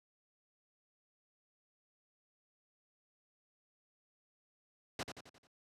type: noise with echo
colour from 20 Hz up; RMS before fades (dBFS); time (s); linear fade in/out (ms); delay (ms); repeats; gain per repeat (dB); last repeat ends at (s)
pink; -38; 4.99-5.03; 2; 88; 5; -6; 5.47
effects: high-pass 100 Hz 12 dB/octave + low-pass 7000 Hz 12 dB/octave